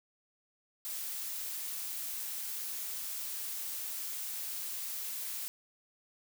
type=noise; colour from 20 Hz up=blue; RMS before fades=-39 dBFS; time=0.85-5.48 s; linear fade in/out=0 ms; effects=none